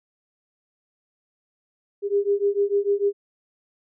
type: beating tone pair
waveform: sine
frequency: 400.2 / 406.9 Hz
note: G4 / G#4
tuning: +36 / -35 cents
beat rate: 6.7 Hz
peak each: -22 dBFS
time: 2.02-3.13 s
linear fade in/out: 50 ms
effects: none